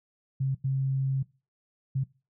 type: tone bursts at uneven times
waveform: sine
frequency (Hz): 134.3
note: C3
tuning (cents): +46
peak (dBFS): -24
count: 3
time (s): 0.4-0.55 / 0.64-1.23 / 1.95-2.04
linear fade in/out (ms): 10
effects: noise-tail reverb RT60 0.3 s tail -20 dB re dry